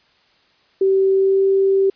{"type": "tone with pitch glide", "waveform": "sine", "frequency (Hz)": [385.6, 388.5], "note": ["G4", "G4"], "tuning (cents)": [-28, -16], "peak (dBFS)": -12, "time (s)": [0.81, 1.9], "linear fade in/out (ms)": 5, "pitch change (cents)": 12, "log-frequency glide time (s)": [1.14, 1.43], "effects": ["white hiss -57 dBFS RMS until 1.95 s", "resampled to 11025 Hz"]}